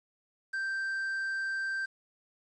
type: tone with quantisation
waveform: triangle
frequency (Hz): 1568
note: G6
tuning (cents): 0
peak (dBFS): -29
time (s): 0.53-1.86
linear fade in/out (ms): 10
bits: 9
effects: resampled to 22050 Hz